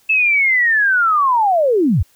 sine linear sweep, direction down, 2637 to 60.5 Hz, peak -11 dBFS, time 0.09-2.03 s, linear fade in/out 10 ms, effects white hiss -55 dBFS RMS until 2.15 s

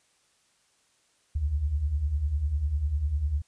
sine beating tone pair, 65.41 / 75.41 Hz, C2 / D2, 0 / +46 cents, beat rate 10 Hz, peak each -32 / -25 dBFS, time 1.35-3.42 s, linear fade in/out 10 ms, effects white hiss -67 dBFS RMS until 3.47 s + resampled to 22050 Hz

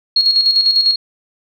sine tone with tremolo, 4298 Hz, C8, 46 cents sharp, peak -8 dBFS, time 0.16-0.96 s, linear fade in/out 5 ms, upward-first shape square, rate 10 Hz, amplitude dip 50%, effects none

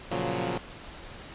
10% pulse chord, Gb major seventh, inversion first, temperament equal, 116.54 / 138.59 / 174.61 / 185 Hz, Bb2 / Db3 / F3 / Gb3, 0 / 0 / 0 / 0 cents, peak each -26 dBFS, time 0.11-0.58 s, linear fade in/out 5 ms, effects pink hiss -44 dBFS RMS until 1.34 s + resampled to 8000 Hz

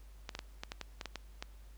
clicks, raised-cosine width 0.2 ms, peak -22 dBFS, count 10, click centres 0.292 / 0.351 / 0.391 / 0.635 / 0.719 / 0.813 / 1.012 / 1.057 / 1.157 / 1.425 s, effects added 50 Hz sine -51 dBFS peak until 1.77 s + pink hiss -66 dBFS RMS until 1.77 s

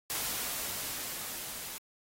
white noise with level ramp, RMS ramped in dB -34 to -42 dBFS, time 0.1-1.78 s, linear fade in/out 0 ms, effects AAC 48 kbps

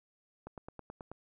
click train, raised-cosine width 1 ms, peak -30 dBFS, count 7, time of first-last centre 0.47-1.116 s, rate 9.29 Hz, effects none

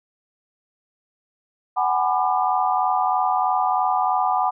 sine chord, G# half-diminished seventh, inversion third, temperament just, 747.5 / 830.6 / 996.7 / 1196.1 Hz, F#5 / G#5 / B5 / D6, +17 / 0 / +16 / +31 cents, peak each -21 / -24 / -24 / -25 dBFS, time 1.76-4.51 s, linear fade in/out 20 ms, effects none

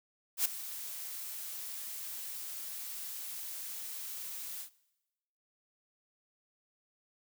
blue noise with ADSR envelope, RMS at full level -27 dBFS, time 0.37-4.7 s, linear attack 83 ms, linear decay 8 ms, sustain -15 dB, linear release 94 ms, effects noise-tail reverb RT60 1.0 s tail -21 dB re dry

